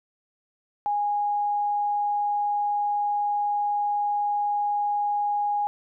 sine tone, 824 Hz, G#5, 14 cents flat, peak -22 dBFS, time 0.86-5.67 s, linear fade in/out 0 ms, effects none

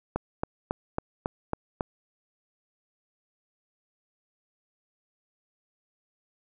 click train, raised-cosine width 1 ms, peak -13 dBFS, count 7, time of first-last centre 0.16-1.808 s, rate 3.64 Hz, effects none

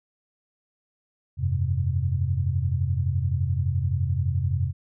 sine chord, F suspended second, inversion none, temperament equal with one note detuned, 87.31 / 98.97 / 130.81 Hz, F2 / G2 / C3, 0 / +17 / 0 cents, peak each -25 / -27 / -26 dBFS, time 1.37-4.73 s, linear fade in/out 50 ms, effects none

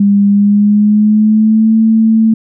sine tone with pitch glide, 201.4 to 222.2 Hz, G3 to A3, +47 to +17 cents, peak -5 dBFS, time 0-2.34 s, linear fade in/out 5 ms, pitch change +170 cents, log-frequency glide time 0.28-1.76 s, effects none

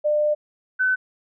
sine tone pair in turn, 599 / 1513.4 Hz, D5 / F#6, +34 / +39 cents, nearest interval octave + major third, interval 1605 cents, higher second, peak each -17 dBFS, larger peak neither, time 0.04-0.35 / 0.79-0.96 s, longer first, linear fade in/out 20 ms, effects none

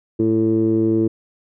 15% pulse tone with low-pass filter, 111.1 Hz, A2, 17 cents sharp, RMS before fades -17 dBFS, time 0.19-1.08 s, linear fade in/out 10 ms, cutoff 370 Hz, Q 5.5, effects none

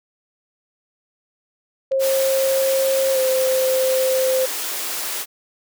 sine tone with pitch glide, 535 to 521 Hz, C5 to C5, +38 to -7 cents, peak -16 dBFS, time 1.91-4.46 s, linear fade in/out 10 ms, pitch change -45 cents, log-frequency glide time 3.13-3.18 s
click, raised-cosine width 0.2 ms, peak -23 dBFS, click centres 1.919 s
white high-pass noise, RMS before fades -26 dBFS, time 1.99-5.26 s, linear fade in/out 50 ms, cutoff 290 Hz, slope 24 dB/octave
effects none

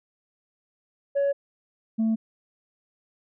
sine tone pair in turn, 561 / 222.6 Hz, C#5 / A3, +21 / +20 cents, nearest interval octave + major third, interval 1601 cents, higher first, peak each -18 dBFS, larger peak neither, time 1.15-1.33 / 1.98-2.16 s, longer neither, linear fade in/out 20 ms, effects tanh soft clip ceiling -19 dBFS

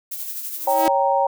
violet noise with tremolo, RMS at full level -28 dBFS, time 0.11-0.87 s, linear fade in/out 10 ms, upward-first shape sine, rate 12 Hz, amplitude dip 45%
sawtooth tone with exponential growth, 322.2 Hz, E4, 39 cents flat, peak -14 dBFS, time 0.56-0.88 s, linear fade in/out 0 ms, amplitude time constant 68 ms
sine chord, G diminished, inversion second, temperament equal, 554.4 / 784 / 932.3 Hz, Db5 / G5 / Bb5, 0 / 0 / 0 cents, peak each -20 dBFS, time 0.67-1.27 s, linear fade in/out 5 ms
effects none

